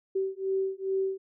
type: beating tone pair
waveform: sine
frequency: 383.3 / 385.7 Hz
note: G4 / G4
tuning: -39 / -28 cents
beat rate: 2.4 Hz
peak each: -30 dBFS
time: 0.15-1.18 s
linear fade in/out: 10 ms
effects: none